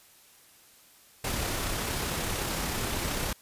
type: noise with amplitude modulation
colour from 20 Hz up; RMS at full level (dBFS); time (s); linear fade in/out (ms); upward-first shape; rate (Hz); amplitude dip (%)
pink; -30; 1.24-3.33; 5; sine; 33.2; 25
effects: white hiss -57 dBFS RMS until 3.41 s + resampled to 32000 Hz